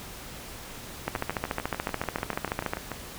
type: two click trains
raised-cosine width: 0.5 ms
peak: -17 / -12 dBFS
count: 13 / 24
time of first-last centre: 1.16-2.917 / 1.08-2.735 s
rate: 6.83 / 13.9 Hz
effects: pink hiss -42 dBFS RMS until 3.18 s